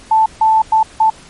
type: tone bursts at uneven times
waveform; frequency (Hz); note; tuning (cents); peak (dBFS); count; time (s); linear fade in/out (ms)
sine; 880; A5; 0; -7; 4; 0.11-0.26 / 0.41-0.62 / 0.72-0.83 / 1-1.1; 5
effects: pink hiss -40 dBFS RMS until 1.29 s + MP3 48 kbps